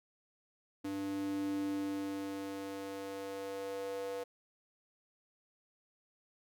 square tone with high-pass filter sweep, 98 Hz, G2, in tune, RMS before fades -39 dBFS, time 0.84-4.24 s, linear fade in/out 10 ms, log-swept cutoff 250 to 510 Hz, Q 4.8, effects none

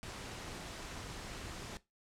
pink noise with amplitude modulation, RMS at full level -43 dBFS, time 0.03-1.77 s, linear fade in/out 0 ms, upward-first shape sine, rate 232 Hz, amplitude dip 50%, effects noise-tail reverb RT60 0.2 s tail -17 dB re dry + low-pass 8000 Hz 12 dB/octave

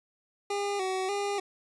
25% pulse tone with vibrato, 390.1 Hz, G4, 8 cents flat, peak -25 dBFS, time 0.5-1.4 s, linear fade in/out 5 ms, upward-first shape square, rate 1.7 Hz, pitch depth 62 cents each way, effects resampled to 22050 Hz

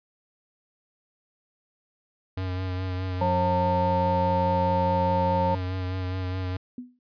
square tone with vibrato, 92.5 Hz, F#2, in tune, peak -28 dBFS, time 2.37-6.57 s, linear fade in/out 5 ms, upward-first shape sine, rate 4.8 Hz, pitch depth 26 cents each way
harmonic tone, 180 Hz, F#3, 47 cents flat, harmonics 1 / 3 / 5, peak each -29 / -26 / -24 dBFS, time 3.21-5.55 s, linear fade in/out 5 ms
sine tone with exponential decay, 248 Hz, B3, 7 cents sharp, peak -30 dBFS, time 6.78-6.99 s, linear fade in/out 2 ms, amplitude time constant 45 ms
effects resampled to 11025 Hz

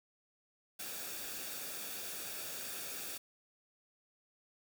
white noise with comb filter, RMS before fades -43 dBFS, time 0.79-3.18 s, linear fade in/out 10 ms, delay 0.98 ms, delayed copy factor -0.5, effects none

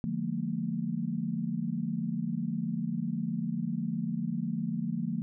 sine chord, Bb dominant seventh, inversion first, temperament equal with one note detuned, 146.83 / 174.61 / 213.1 / 233.1 Hz, D3 / F3 / Ab3 / Bb3, 0 / 0 / +45 / 0 cents, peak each -38 / -34 / -35 / -34 dBFS, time 0.04-5.22 s, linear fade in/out 0 ms, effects none

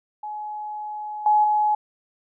sine tone with level steps, 845 Hz, G#5, 30 cents sharp, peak -29 / -14 / -17 dBFS, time 0.23-1.75 s, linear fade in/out 5 ms, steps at 1.26 / 1.44 s, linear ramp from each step 2 ms, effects none

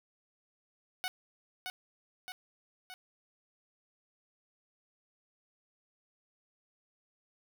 10% pulse tone with echo, 740 Hz, F#5, in tune, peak -25 dBFS, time 1.04-1.08 s, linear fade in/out 0 ms, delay 620 ms, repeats 3, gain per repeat -4 dB, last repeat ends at 2.94 s, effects none

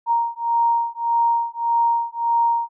sine beating tone pair, 932.3 / 934 Hz, A#5 / A#5, 0 / +3 cents, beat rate 1.7 Hz, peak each -20 dBFS, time 0.06-2.69 s, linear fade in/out 50 ms, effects none

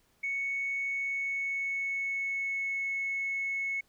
sine tone with pitch glide, 2217 to 2197 Hz, C#7 to C#7, 0 to -16 cents, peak -29 dBFS, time 0.23-3.81 s, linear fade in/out 10 ms, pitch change -16 cents, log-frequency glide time 0.88-2.89 s, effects tanh soft clip ceiling -25 dBFS + pink hiss -69 dBFS RMS until 3.88 s

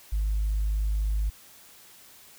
sine tone, 51.91 Hz, G#1, in tune, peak -22 dBFS, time 0.12-1.3 s, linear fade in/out 10 ms, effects tanh soft clip ceiling -20 dBFS + white hiss -52 dBFS RMS until 2.38 s

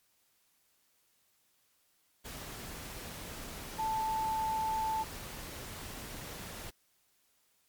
sine tone in noise, 880 Hz, A5, in tune, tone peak -30 dBFS, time 3.78-5.04 s, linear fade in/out 20 ms, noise pink, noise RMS -44 dBFS, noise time 2.24-6.71 s, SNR +11 dB, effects white hiss -72 dBFS RMS until 7.68 s + MP3 96 kbps

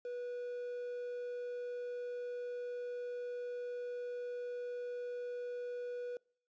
triangle tone with quantisation, 488.5 Hz, B4, 19 cents flat, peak -37 dBFS, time 0.05-6.17 s, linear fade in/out 2 ms, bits 10, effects noise-tail reverb RT60 0.5 s tail -26 dB re dry + resampled to 16000 Hz

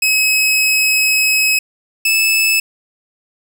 sawtooth tone pair in turn, 2559 / 2616 Hz, D#7 / E7, +48 / -14 cents, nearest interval unison, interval 38 cents, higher second, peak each -8 dBFS, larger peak neither, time 0.02-1.59 / 2.05-2.6 s, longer first, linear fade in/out 5 ms, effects none

